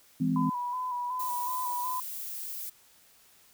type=chord; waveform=sine; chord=E augmented; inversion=none; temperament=just; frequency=164.81 / 206 / 257.5 Hz; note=E3 / G#3 / B#3; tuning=0 / -14 / -28 cents; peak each=-29 / -32 / -27 dBFS; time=0.2-0.5 s; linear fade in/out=10 ms
type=tone with vibrato; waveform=sine; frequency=992 Hz; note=B5; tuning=7 cents sharp; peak=-30 dBFS; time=0.36-2 s; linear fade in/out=2 ms; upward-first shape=square; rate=2.7 Hz; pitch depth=29 cents each way
type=noise; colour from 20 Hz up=violet; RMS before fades=-38 dBFS; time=1.19-2.7 s; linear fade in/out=10 ms
effects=white hiss -60 dBFS RMS until 3.53 s